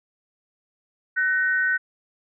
sine tone pair together, 1508.3 / 1864.7 Hz, F#6 / A#6, +33 / 0 cents, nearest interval major third, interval 367 cents, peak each -20 / -25 dBFS, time 1.16-1.78 s, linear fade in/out 20 ms, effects none

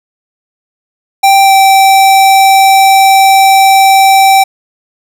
square tone with pitch glide, 784 to 776.3 Hz, G5 to G5, 0 to -17 cents, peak -3 dBFS, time 1.23-4.44 s, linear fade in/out 10 ms, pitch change -17 cents, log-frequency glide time 1.43-1.53 s, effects none

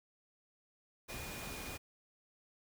sine tone in noise, 2442 Hz, D#7, 33 cents flat, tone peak -51 dBFS, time 1.08-1.78 s, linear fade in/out 20 ms, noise pink, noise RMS -45 dBFS, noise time 1.08-1.78 s, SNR -9 dB, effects none

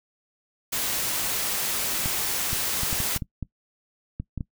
white noise, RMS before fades -27 dBFS, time 0.72-3.18 s, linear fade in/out 10 ms
clicks, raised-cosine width 5 ms, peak -18 dBFS, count 11, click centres 2.059 / 2.531 / 2.833 / 2.929 / 3.003 / 3.163 / 3.222 / 3.427 / 4.2 / 4.377 / 4.408 s
effects noise-tail reverb RT60 0.1 s tail -20 dB re dry

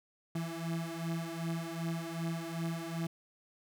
35% pulse beating tone pair, 164.81 / 167.41 Hz, E3 / E3, 0 / +27 cents, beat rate 2.6 Hz, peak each -36 / -37 dBFS, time 0.35-3.07 s, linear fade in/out 5 ms, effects none

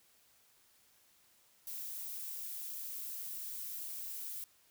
violet noise, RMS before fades -43 dBFS, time 1.67-4.44 s, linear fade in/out 2 ms, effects white hiss -68 dBFS RMS until 4.7 s

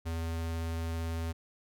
square tone with vibrato, 82.4 Hz, E2, in tune, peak -33 dBFS, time 0.05-1.33 s, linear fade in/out 20 ms, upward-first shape triangle, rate 18 Hz, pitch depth 8 cents each way, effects none

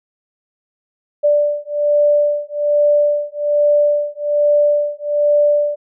sine beating tone pair, 587 / 588.2 Hz, D5 / D5, -1 / +3 cents, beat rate 1.2 Hz, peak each -15 dBFS, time 1.23-5.76 s, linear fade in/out 20 ms, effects none

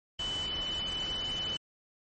sine tone in noise, 3005 Hz, F#7, 26 cents sharp, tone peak -32 dBFS, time 0.19-1.57 s, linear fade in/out 5 ms, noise pink, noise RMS -41 dBFS, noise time 0.19-1.57 s, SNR +6 dB, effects MP3 32 kbps

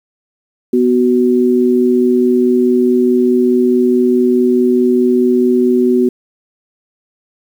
sine tone pair together, 247.5 / 372.2 Hz, B3 / F#4, +4 / +10 cents, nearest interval perfect fifth, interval 706 cents, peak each -11 dBFS, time 0.73-6.09 s, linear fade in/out 5 ms, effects 7-bit

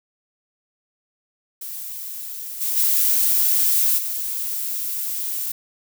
violet noise with level steps, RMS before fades -32 / -23 / -18 / -26 dBFS, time 1.61-5.52 s, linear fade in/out 5 ms, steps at 2.6 / 2.76 / 3.97 s, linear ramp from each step 20 ms, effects none

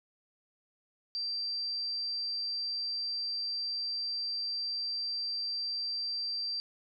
sine tone, 4699 Hz, D8, in tune, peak -32 dBFS, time 1.15-6.6 s, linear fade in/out 0 ms, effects none

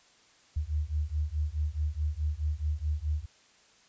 sine beating tone pair, 73.42 / 78.12 Hz, D2 / D#2, 0 / +8 cents, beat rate 4.7 Hz, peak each -31 dBFS, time 0.56-3.26 s, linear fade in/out 10 ms, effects white hiss -61 dBFS RMS until 3.88 s + resampled to 16000 Hz

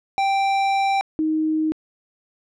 square / sine tone pair in turn, 784 / 313 Hz, G5 / D#4, 0 / +10 cents, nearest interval octave + major third, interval 1590 cents, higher first, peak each -18 dBFS, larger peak neither, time 0.18-1.01 / 1.19-1.72 s, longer first, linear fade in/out 0 ms, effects low-pass 4000 Hz 12 dB/octave

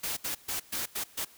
white noise bursts at uneven times, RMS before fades -33 dBFS, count 6, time 0.03-0.17 / 0.24-0.35 / 0.48-0.6 / 0.72-0.86 / 0.95-1.04 / 1.17-1.25 s, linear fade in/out 10 ms, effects white hiss -56 dBFS RMS until 1.37 s

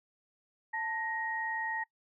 sine tone pair together, 885 / 1878.1 Hz, A5 / A#6, +10 / +12 cents, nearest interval octave + minor second, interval 1302 cents, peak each -36 / -35 dBFS, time 0.73-1.84 s, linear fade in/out 10 ms, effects noise-tail reverb RT60 0.1 s tail -21 dB re dry

